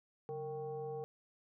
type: tone with frequency modulation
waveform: sine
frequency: 460.3 Hz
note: A#4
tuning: 22 cents flat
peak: -39 dBFS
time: 0.29-1.04 s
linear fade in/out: 0 ms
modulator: 322 Hz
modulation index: 0.79
effects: none